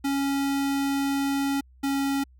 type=tone pair in turn; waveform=square; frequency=277.2 / 276 Hz; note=C#4 / C#4; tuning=0 / -7 cents; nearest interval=unison; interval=7 cents; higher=first; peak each=-24 dBFS; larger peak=neither; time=0.04-1.61 / 1.83-2.24 s; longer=first; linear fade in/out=10 ms; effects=added 63 Hz sine -51 dBFS peak until 2.39 s